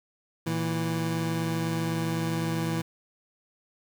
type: tone pair together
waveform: 25% pulse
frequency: 115.82 / 163.8 Hz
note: A#2 / E3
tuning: -11 / -11 cents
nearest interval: tritone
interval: 600 cents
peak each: -29 / -24 dBFS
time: 0.46-2.82 s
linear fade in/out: 10 ms
effects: 9-bit